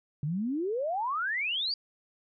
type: exponential sweep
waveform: sine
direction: up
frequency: 138.59 to 4783 Hz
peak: -28 dBFS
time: 0.23-1.74 s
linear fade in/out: 2 ms
effects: none